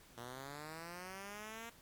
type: linear sweep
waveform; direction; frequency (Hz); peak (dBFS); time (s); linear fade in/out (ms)
5% pulse; up; 116.2 to 233.8; -35; 0.17-1.7; 10
effects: pink hiss -62 dBFS RMS until 1.81 s + MP3 96 kbps